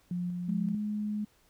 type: tone with tremolo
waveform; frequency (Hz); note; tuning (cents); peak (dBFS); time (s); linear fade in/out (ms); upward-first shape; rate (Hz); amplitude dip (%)
sine; 177.2; F3; +25; -30; 0.11-0.75; 2; square; 2.6; 25
type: tone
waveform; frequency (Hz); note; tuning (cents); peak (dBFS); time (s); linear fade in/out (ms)
sine; 210; G#3; +19; -30; 0.48-1.25; 10
effects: pink hiss -66 dBFS RMS until 1.49 s